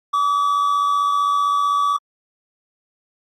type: tone pair together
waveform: triangle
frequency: 1148.9 / 1244.5 Hz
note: D6 / D#6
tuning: -38 / 0 cents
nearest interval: minor second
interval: 138 cents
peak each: -14 / -24 dBFS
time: 0.13-1.97 s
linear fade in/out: 10 ms
effects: AAC 48 kbps